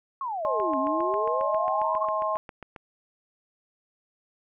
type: exponential two-way sweep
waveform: sine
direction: down then up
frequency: 1129 to 260 to 1129 Hz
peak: -28 dBFS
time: 0.21-2.05 s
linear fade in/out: 2 ms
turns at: 0.78 s
type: harmonic tone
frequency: 212.2 Hz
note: G#3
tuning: 38 cents sharp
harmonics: 3 / 4 / 5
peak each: -28 / -33 / -27 dBFS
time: 0.45-2.37 s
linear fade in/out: 0 ms
type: click train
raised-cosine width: 0.5 ms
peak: -25 dBFS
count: 17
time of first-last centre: 0.6-2.762 s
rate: 7.4 Hz
effects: none